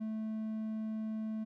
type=tone; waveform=triangle; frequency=218.5 Hz; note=A3; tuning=12 cents flat; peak=-33 dBFS; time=0-1.45 s; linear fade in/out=20 ms; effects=none